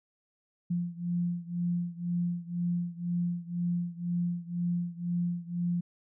sine beating tone pair, 173.4 / 175.4 Hz, F3 / F3, -12 / +8 cents, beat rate 2 Hz, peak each -31 / -33 dBFS, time 0.7-5.81 s, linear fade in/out 10 ms, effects none

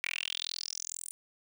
10% pulse tone with high-pass filter sweep, 42.16 Hz, E1, 40 cents sharp, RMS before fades -38 dBFS, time 0.04-1.11 s, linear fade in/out 0 ms, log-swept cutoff 2200 to 9200 Hz, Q 6.7, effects none

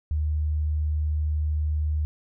sine tone, 76.1 Hz, D#2, 38 cents flat, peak -22 dBFS, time 0.11-2.05 s, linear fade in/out 0 ms, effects none

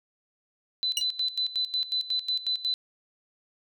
sine tone with tremolo, 4011 Hz, B7, 26 cents sharp, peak -24 dBFS, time 0.83-2.74 s, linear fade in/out 0 ms, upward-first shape square, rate 5.5 Hz, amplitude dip 80%
25% pulse tone with exponential decay, 2881 Hz, F#7, 47 cents flat, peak -16 dBFS, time 0.97-1.05 s, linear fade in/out 2 ms, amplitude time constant 17 ms
effects none

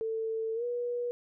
sine tone with pitch glide, 446 to 483.6 Hz, A4 to B4, +23 to -36 cents, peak -30 dBFS, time 0.01-1.11 s, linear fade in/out 0 ms, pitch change +141 cents, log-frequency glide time 0.54-0.64 s, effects none

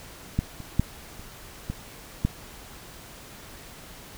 clicks, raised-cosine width 5 ms, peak -10 / -26 / -7 / -30 / -17 / -9 dBFS, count 6, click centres 0.39 / 0.603 / 0.796 / 1.195 / 1.7 / 2.25 s, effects pink hiss -45 dBFS RMS until 4.17 s

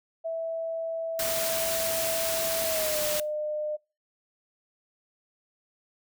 sine tone with pitch glide, 656 to 605 Hz, E5 to D#5, -9 to -49 cents, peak -28 dBFS, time 0.24-3.77 s, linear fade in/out 20 ms, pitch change -140 cents, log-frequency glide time 2.64-3 s
white noise, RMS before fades -30 dBFS, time 1.19-3.2 s, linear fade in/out 2 ms
effects noise-tail reverb RT60 0.3 s tail -23 dB re dry

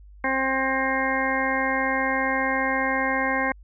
harmonic tone, 265.3 Hz, C4, 24 cents sharp, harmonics 1 / 2 / 3 / 4 / 6 / 7 / 8, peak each -29 / -29 / -29 / -29 / -29 / -29 / -29 dBFS, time 0.24-3.52 s, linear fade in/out 2 ms, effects added 50 Hz sine -44 dBFS peak until 3.63 s

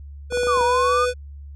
square tone with pitch glide, 490 to 495.4 Hz, B4 to B4, -14 to +5 cents, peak -20 dBFS, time 0.3-1.14 s, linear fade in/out 50 ms, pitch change +19 cents, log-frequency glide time 0.43-0.88 s
clicks, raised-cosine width 1 ms, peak -19 dBFS, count 6, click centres 0.324 / 0.373 / 0.433 / 0.47 / 0.573 / 0.61 s
sine linear two-way sweep, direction down then up, 1244.5 to 932.3 to 1244.5 Hz, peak -18 dBFS, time 0.47-1.06 s, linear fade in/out 20 ms, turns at 0.63 s
effects added 71 Hz sine -35 dBFS peak until 1.55 s + resampled to 22050 Hz

